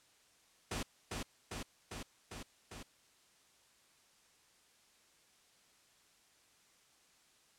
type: noise with echo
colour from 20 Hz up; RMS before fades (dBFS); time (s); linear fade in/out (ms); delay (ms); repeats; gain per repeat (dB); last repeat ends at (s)
pink; -39; 0.71-0.83; 5; 400; 5; -2; 2.83
effects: white hiss -68 dBFS RMS until 7.58 s + low-pass 9000 Hz 12 dB/octave